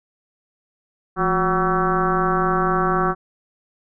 sine tone with frequency modulation, 750 Hz, F#5, 23 cents sharp, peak -16 dBFS, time 1.16-3.15 s, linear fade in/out 50 ms, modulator 193 Hz, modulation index 3.5, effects none

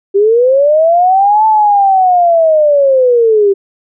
sine linear two-way sweep, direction up then down, 387.3 to 880 to 387.3 Hz, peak -5 dBFS, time 0.14-3.54 s, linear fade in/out 20 ms, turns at 1.46 s, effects none

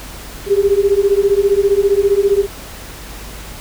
sine beating tone pair, 392 / 407 Hz, G4 / G#4, 0 / -35 cents, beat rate 15 Hz, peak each -13 dBFS, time 0.46-2.47 s, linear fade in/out 50 ms, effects added 50 Hz sine -34 dBFS peak until 3.6 s + pink hiss -33 dBFS RMS until 3.6 s

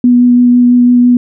sine tone with vibrato, 244.7 Hz, B3, 16 cents flat, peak -3 dBFS, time 0.04-1.17 s, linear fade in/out 2 ms, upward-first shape sine, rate 6 Hz, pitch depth 10 cents each way, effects none

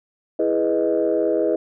sine chord, E major seventh, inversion none, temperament equal, 329.6 / 415.3 / 493.9 / 622.3 Hz, E4 / G#4 / B4 / D#5, 0 / 0 / 0 / 0 cents, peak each -22 dBFS, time 0.39-1.56 s, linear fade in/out 5 ms, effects tanh soft clip ceiling -9 dBFS

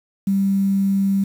sine tone with quantisation, 196 Hz, G3, in tune, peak -15 dBFS, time 0.27-1.24 s, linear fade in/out 5 ms, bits 7, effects none

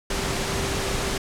sine tone in noise, 390.3 Hz, G4, 8 cents flat, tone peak -33 dBFS, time 0.1-1.18 s, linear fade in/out 5 ms, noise pink, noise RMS -26 dBFS, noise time 0.1-1.18 s, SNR -10 dB, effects low-pass 9000 Hz 12 dB/octave

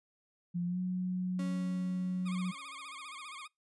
sine tone with pitch glide, 174.9 to 182.75 Hz, F3 to F#3, +3 to -21 cents, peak -31 dBFS, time 0.54-2.52 s, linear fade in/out 20 ms, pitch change +76 cents, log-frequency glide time 0.66-0.79 s
35% pulse tone with exponential decay, 277.2 Hz, C#4, in tune, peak -38 dBFS, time 1.39-3.46 s, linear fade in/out 2 ms, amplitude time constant 450 ms
20% pulse tone with vibrato, 1152 Hz, D6, 34 cents flat, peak -39 dBFS, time 2.25-3.48 s, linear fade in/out 20 ms, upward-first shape sine, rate 15 Hz, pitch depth 140 cents each way
effects noise-tail reverb RT60 0.2 s tail -26 dB re dry + resampled to 24000 Hz

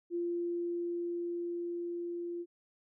sine tone with level ramp, 345.7 Hz, F4, 18 cents flat, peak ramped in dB -31 to -36 dBFS, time 0.1-2.46 s, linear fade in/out 50 ms, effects none

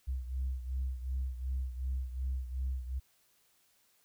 sine beating tone pair, 64.2 / 66.9 Hz, C2 / C2, -32 / +39 cents, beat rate 2.7 Hz, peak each -33 / -38 dBFS, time 0.07-3 s, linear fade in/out 20 ms, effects tanh soft clip ceiling -28 dBFS + white hiss -70 dBFS RMS until 4.04 s

